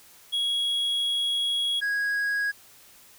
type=tone pair in turn; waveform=triangle; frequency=3322 / 1651.9 Hz; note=G#7 / G#6; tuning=0 / -10 cents; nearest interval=octave; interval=1210 cents; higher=first; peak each=-22 dBFS; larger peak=neither; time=0.32-1.81 / 1.81-2.52 s; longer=first; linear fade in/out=20 ms; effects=white hiss -53 dBFS RMS until 3.18 s